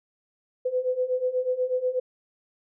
sine beating tone pair, 501 / 509.2 Hz, B4 / C5, +25 / -47 cents, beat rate 8.2 Hz, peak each -28 / -25 dBFS, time 0.65-2 s, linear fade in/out 10 ms, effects none

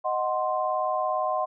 sine chord, C diminished, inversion first, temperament equal, 622.3 / 740 / 1046.5 Hz, Eb5 / Gb5 / C6, 0 / 0 / 0 cents, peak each -28 dBFS, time 0.04-1.46 s, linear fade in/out 20 ms, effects none

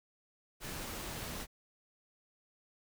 pink noise, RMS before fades -42 dBFS, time 0.6-1.47 s, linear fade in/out 50 ms, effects none

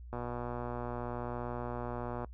click train, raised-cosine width 1 ms, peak -25 dBFS, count 257, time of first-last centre 0.13-2.246 s, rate 121 Hz, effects noise-tail reverb RT60 0.1 s tail -22 dB re dry + added 60 Hz sine -45 dBFS peak until 2.33 s

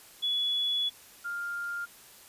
sine tone pair in turn, 3400 / 1400.9 Hz, G#7 / F6, +40 / +5 cents, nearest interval octave + minor third, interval 1535 cents, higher first, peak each -26 / -32 dBFS, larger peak first, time 0.22-0.9 / 1.24-1.86 s, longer first, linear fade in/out 20 ms, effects white hiss -53 dBFS RMS until 2.28 s + resampled to 32000 Hz

